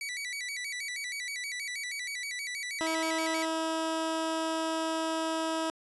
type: tone with vibrato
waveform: sawtooth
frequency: 2112 Hz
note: C7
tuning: 16 cents sharp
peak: -31 dBFS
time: 0.01-3.45 s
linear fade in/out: 2 ms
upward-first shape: square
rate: 6.3 Hz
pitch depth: 120 cents each way
type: tone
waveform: 15% pulse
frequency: 322.4 Hz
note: E4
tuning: 38 cents flat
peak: -23 dBFS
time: 2.81-5.7 s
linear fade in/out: 0 ms
effects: resampled to 24000 Hz